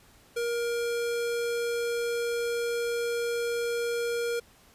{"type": "tone", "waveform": "square", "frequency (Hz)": 471.6, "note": "A#4", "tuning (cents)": 20, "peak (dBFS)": -28, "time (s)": [0.36, 4.4], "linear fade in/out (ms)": 10, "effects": ["pink hiss -58 dBFS RMS until 4.74 s", "resampled to 32000 Hz"]}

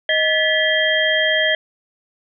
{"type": "tone cluster", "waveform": "sine", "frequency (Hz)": [626, 1729, 1964, 3208], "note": ["D#5", "A6", "B6", "G7"], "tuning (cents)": [10, -31, -10, 39], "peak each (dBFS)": -20, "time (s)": [0.09, 1.55], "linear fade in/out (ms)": 2, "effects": []}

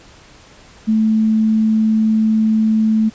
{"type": "tone", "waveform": "sine", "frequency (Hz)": 218.9, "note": "A3", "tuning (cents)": -9, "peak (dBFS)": -11, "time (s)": [0.87, 3.1], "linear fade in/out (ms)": 20, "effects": ["pink hiss -44 dBFS RMS until 3.14 s", "resampled to 16000 Hz"]}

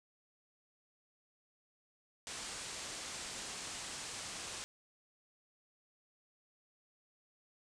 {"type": "low-pass noise", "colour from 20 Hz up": "white", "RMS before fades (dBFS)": -45, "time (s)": [2.27, 4.64], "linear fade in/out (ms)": 0, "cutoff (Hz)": 8900, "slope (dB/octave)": 48, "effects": []}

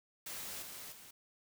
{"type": "noise with level steps", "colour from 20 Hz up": "white", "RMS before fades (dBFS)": [-44, -48, -55], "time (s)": [0.26, 1.11], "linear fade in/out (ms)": 5, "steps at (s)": [0.62, 0.92], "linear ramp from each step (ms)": 5, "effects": []}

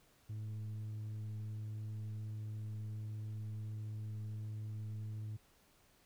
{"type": "tone with frequency modulation", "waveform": "sine", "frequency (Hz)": 107.3, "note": "A2", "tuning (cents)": -43, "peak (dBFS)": -38, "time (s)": [0.29, 5.37], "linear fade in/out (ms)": 10, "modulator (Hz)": 108, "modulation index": 0.26, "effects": ["tanh soft clip ceiling -39 dBFS", "pink hiss -69 dBFS RMS until 6.05 s"]}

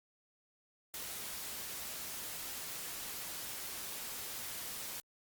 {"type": "noise", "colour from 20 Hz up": "white", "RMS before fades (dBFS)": -43, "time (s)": [0.94, 5], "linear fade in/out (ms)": 0, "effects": ["Opus 48 kbps"]}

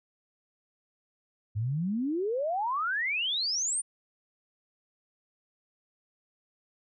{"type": "exponential sweep", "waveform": "sine", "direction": "up", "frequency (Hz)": [99.4, 9397], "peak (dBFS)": -27, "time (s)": [1.55, 3.82], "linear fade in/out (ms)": 20, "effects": []}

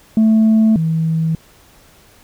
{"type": "tone pair in turn", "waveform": "sine", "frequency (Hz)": [220, 161.44], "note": ["A3", "E3"], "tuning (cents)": [0, -36], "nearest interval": "perfect fourth", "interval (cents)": 536, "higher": "first", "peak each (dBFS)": [-6, -13], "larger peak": "first", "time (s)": [[0.17, 0.76], [0.76, 1.35]], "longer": "neither", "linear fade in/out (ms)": 2, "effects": ["tanh soft clip ceiling -7 dBFS", "pink hiss -48 dBFS RMS until 2.23 s"]}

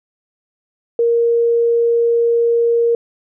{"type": "tone", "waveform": "sine", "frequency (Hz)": 467.7, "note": "A#4", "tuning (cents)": 6, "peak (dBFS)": -11, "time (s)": [0.99, 2.95], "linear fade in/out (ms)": 2, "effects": []}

